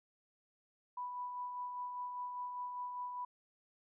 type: tone with tremolo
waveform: sine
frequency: 987.8 Hz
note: B5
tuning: in tune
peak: -38 dBFS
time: 0.97-3.25 s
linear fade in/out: 5 ms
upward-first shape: sine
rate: 5 Hz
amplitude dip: 35%
effects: none